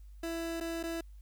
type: tone with dropouts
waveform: 30% pulse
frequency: 332.1 Hz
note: E4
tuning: 13 cents sharp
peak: -32 dBFS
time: 0.23-1.01 s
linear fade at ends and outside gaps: 5 ms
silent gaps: 0.602-0.608 / 0.83-0.836 s
effects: added 50 Hz sine -48 dBFS peak until 1.21 s + white hiss -74 dBFS RMS until 1.21 s